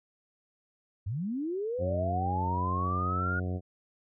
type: linear sweep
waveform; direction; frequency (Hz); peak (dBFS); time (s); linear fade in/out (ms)
sine; up; 85.6 to 1445; -30; 1.06-3.4; 10
type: harmonic tone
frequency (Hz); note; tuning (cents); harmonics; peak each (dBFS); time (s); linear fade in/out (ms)
91; F#2; -28; 1 / 2 / 3 / 4 / 5 / 6 / 7 / 8; -31 / -37 / -41 / -43 / -45 / -47 / -48 / -49; 1.78-3.61; 50
effects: none